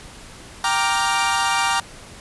sawtooth chord, G minor seventh, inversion none, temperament equal with one note detuned, 784 / 932.3 / 1174.7 / 1406.6 Hz, G5 / Bb5 / D6 / F6, 0 / 0 / 0 / +12 cents, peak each -20 / -18 / -20 / -22 dBFS, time 0.64-1.8 s, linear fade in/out 2 ms, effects pink hiss -41 dBFS RMS until 2.2 s + resampled to 24000 Hz

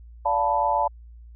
sine chord, B half-diminished seventh, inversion first, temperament equal with one note detuned, 580.2 / 698.5 / 880 / 987.8 Hz, D5 / F5 / A5 / B5, -21 / 0 / 0 / 0 cents, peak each -27 / -27 / -22 / -26 dBFS, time 0.25-0.88 s, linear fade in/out 10 ms, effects added 58 Hz sine -42 dBFS peak until 1.35 s

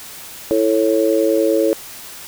sine chord, A major, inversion second, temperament just, 330 / 440 / 550 Hz, E4 / A4 / C#5, +2 / 0 / -14 cents, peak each -17 dBFS, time 0.51-1.73 s, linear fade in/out 0 ms, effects white hiss -35 dBFS RMS until 2.27 s

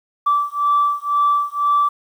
sine beating tone pair, 1161 / 1163 Hz, D6 / D6, -20 / -17 cents, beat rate 2 Hz, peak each -17 dBFS, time 0.26-1.89 s, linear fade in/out 10 ms, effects tanh soft clip ceiling -8 dBFS + 8-bit

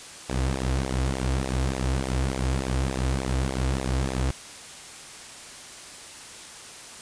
sawtooth tone with flanger, 65.41 Hz, C2, in tune, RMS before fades -26 dBFS, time 0.29-4.31 s, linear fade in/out 5 ms, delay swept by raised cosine 0.65 to 5.35 ms, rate 3.4 Hz, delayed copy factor -0.75, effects white hiss -42 dBFS RMS until 7.01 s + resampled to 22050 Hz

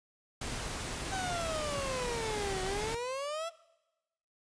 pink noise, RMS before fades -38 dBFS, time 0.41-2.95 s, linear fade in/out 5 ms
30% pulse exponential two-way sweep, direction down then up, 781 to 370 to 681 Hz, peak -32 dBFS, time 1.11-3.5 s, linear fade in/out 20 ms, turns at 2.62 s
effects noise-tail reverb RT60 1.0 s tail -20 dB re dry + resampled to 22050 Hz

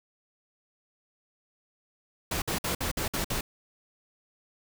pink noise bursts, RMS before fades -30 dBFS, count 7, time 2.31-3.41 s, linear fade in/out 5 ms, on 110 ms, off 55 ms, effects none

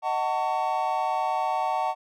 triangle chord, D# half-diminished seventh, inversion none, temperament just, 622.3 / 746.7 / 896 / 1120.1 Hz, D#5 / F#5 / A5 / C#6, 0 / +16 / +31 / +18 cents, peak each -31 / -25 / -26 / -31 dBFS, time 0.02-1.95 s, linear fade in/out 50 ms, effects none

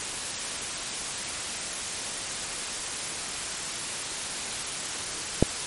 click, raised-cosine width 2 ms, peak -3 dBFS, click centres 5.426 s, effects white hiss -32 dBFS RMS until 5.66 s + MP3 48 kbps

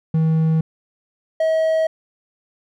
triangle tone pair in turn, 160 / 640 Hz, D#3 / D#5, +49 / +49 cents, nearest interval 2 octaves, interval 2400 cents, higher second, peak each -12 / -13 dBFS, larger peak first, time 0.14-0.61 / 1.4-1.87 s, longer neither, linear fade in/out 5 ms, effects none

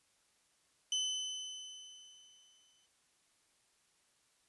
30% pulse tone with exponential decay, 3029 Hz, F#7, 40 cents sharp, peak -28 dBFS, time 0.92-2.86 s, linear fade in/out 2 ms, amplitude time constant 420 ms, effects white hiss -73 dBFS RMS until 4.48 s + resampled to 24000 Hz

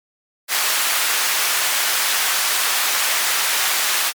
pink high-pass noise, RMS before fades -19 dBFS, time 0.48-4.13 s, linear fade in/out 50 ms, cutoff 1200 Hz, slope 12 dB/octave, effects MP3 96 kbps

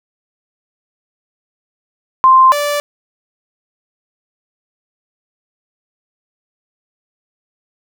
sine / sawtooth tone pair in turn, 1046 / 583.2 Hz, C6 / D5, -1 / -12 cents, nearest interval minor seventh, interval 1011 cents, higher first, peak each -4 / -11 dBFS, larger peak first, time 2.24-2.52 / 2.52-2.8 s, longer neither, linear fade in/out 0 ms, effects none

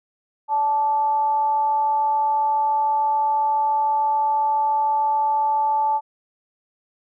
sine tone with frequency modulation, 873 Hz, A5, 14 cents flat, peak -17 dBFS, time 0.48-6.01 s, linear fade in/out 50 ms, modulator 297 Hz, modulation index 0.23, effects none

